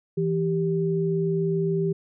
sine tone pair together, 164.82 / 392 Hz, E3 / G4, 0 / 0 cents, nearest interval octave + minor third, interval 1500 cents, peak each -24 dBFS, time 0.17-1.93 s, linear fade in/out 10 ms, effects none

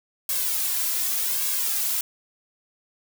blue noise with flanger, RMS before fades -25 dBFS, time 0.29-2.01 s, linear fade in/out 2 ms, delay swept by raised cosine 1.8 to 3 ms, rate 0.86 Hz, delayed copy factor +0.95, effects none

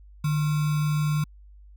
sine tone with sample-and-hold, 151 Hz, D3, 48 cents sharp, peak -21 dBFS, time 0.24-1.24 s, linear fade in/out 5 ms, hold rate 1225 Hz, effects added 50 Hz sine -46 dBFS peak until 1.76 s

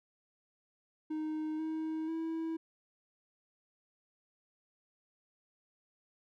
triangle tone with pitch steps, 310.5 / 316.7 / 325 Hz, D#4 / D#4 / E4, -3 / +31 / -24 cents, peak -32 dBFS, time 1.1-2.57 s, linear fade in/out 10 ms, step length 490 ms, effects none

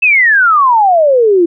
sine exponential sweep, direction down, 2663 to 329.6 Hz, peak -5 dBFS, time 0.02-1.46 s, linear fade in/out 10 ms, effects none

